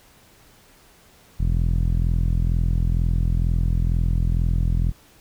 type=tone with low-pass filter; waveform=sawtooth; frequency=42.14 Hz; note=E1; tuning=39 cents sharp; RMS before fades=-20 dBFS; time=1.39-4.92 s; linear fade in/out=20 ms; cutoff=150 Hz; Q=1.3; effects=pink hiss -53 dBFS RMS until 5.2 s